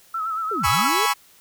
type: tone with vibrato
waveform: sine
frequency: 1307 Hz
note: E6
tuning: 15 cents flat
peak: -23 dBFS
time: 0.14-0.89 s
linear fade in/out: 5 ms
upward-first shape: sine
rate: 8.7 Hz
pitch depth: 58 cents each way
type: linear two-way sweep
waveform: sine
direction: down then up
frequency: 460.7 to 70.3 to 460.7 Hz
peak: -26 dBFS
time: 0.51-1.06 s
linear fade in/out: 5 ms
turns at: 0.67 s
type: chord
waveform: sawtooth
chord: C# minor seventh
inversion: second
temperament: equal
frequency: 830.6 / 987.8 / 1108.7 / 1318.5 Hz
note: G#5 / B5 / C#6 / E6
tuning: 0 / 0 / 0 / 0 cents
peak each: -21 / -20 / -19 / -22 dBFS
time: 0.63-1.14 s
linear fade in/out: 20 ms
effects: white hiss -53 dBFS RMS until 1.4 s